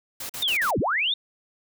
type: noise bursts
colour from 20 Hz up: white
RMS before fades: -34 dBFS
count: 4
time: 0.2-0.709 s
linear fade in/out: 5 ms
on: 95 ms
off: 43 ms
type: linear two-way sweep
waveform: sine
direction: down then up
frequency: 3729 to 67.9 to 3729 Hz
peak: -21 dBFS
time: 0.42-1.14 s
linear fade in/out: 5 ms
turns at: 0.79 s
effects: none